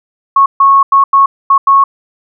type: tone bursts at uneven times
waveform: sine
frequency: 1100 Hz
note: C#6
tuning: 14 cents flat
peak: -3 dBFS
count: 6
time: 0.36-0.46 / 0.6-0.83 / 0.92-1.04 / 1.13-1.26 / 1.5-1.58 / 1.67-1.84 s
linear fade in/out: 5 ms
effects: none